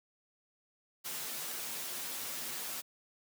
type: noise with comb filter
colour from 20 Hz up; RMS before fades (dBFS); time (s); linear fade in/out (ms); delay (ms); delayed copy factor
white; -40; 1.04-2.82; 20; 10; -0.5
effects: high-pass 150 Hz 12 dB/octave